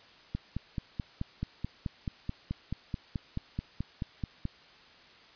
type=click train; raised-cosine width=5 ms; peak=-20 dBFS; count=20; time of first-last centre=0.35-4.454 s; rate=4.63 Hz; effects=white hiss -56 dBFS RMS until 5.35 s + resampled to 11025 Hz